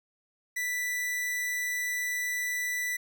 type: tone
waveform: 45% pulse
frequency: 1975.5 Hz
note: B6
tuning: in tune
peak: -29 dBFS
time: 0.56-2.97 s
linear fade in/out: 10 ms
effects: none